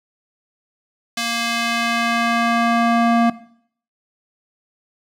square tone with band-pass filter sweep, 233.1 Hz, A#3, in tune, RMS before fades -18 dBFS, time 1.17-3.3 s, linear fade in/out 5 ms, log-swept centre 4300 to 630 Hz, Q 0.71, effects noise-tail reverb RT60 0.6 s tail -17 dB re dry

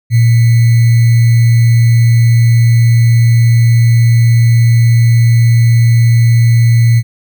sine tone with sample-and-hold, 116.54 Hz, A#2, in tune, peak -4 dBFS, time 0.1-7.03 s, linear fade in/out 50 ms, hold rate 2100 Hz, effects none

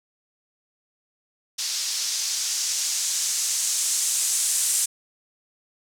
violet noise with low-pass filter sweep, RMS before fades -25 dBFS, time 1.58-4.86 s, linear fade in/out 10 ms, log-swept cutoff 5200 to 8200 Hz, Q 1.9, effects none

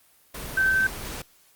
sine tone in noise, 1546 Hz, G6, 24 cents flat, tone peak -18 dBFS, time 0.57-0.87 s, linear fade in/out 5 ms, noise pink, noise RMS -35 dBFS, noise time 0.34-1.22 s, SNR +14 dB, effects white hiss -59 dBFS RMS until 1.55 s + Opus 24 kbps

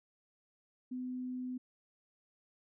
sine tone, 252.7 Hz, B3, 40 cents sharp, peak -37 dBFS, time 0.91-1.58 s, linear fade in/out 10 ms, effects none

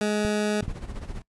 20% pulse tone, 210 Hz, G#3, 19 cents sharp, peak -18 dBFS, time 0.01-0.61 s, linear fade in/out 2 ms
clicks, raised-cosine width 5 ms, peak -18 dBFS, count 3, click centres 0.25 / 0.629 / 0.681 s
brown noise with tremolo, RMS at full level -32 dBFS, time 0.62-1.22 s, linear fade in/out 5 ms, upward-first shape sine, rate 15 Hz, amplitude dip 70%
effects noise-tail reverb RT60 0.1 s tail -21 dB re dry + resampled to 24000 Hz

